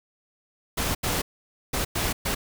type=noise bursts at uneven times; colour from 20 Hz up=pink; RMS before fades=-26 dBFS; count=5; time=0.77-0.95 / 1.03-1.22 / 1.73-1.85 / 1.95-2.13 / 2.25-2.35 s; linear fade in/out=10 ms; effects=none